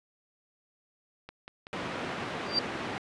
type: click train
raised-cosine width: 0.3 ms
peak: -27 dBFS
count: 6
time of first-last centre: 1.29-2.237 s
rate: 5.28 Hz
type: band-pass noise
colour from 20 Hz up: pink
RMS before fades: -36 dBFS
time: 1.73-2.98 s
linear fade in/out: 0 ms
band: 190 to 2600 Hz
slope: 12 dB/octave
type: tone with exponential growth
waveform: sine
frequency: 4699 Hz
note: D8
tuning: in tune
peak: -20 dBFS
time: 2.45-2.59 s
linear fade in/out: 5 ms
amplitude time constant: 29 ms
effects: resampled to 24000 Hz